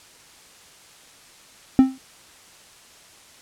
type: tone with exponential decay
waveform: triangle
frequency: 263.2 Hz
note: C4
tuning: 10 cents sharp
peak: -4 dBFS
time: 1.79-1.98 s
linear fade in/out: 0 ms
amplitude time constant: 41 ms
effects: white hiss -49 dBFS RMS until 3.41 s + low-pass 9000 Hz 12 dB/octave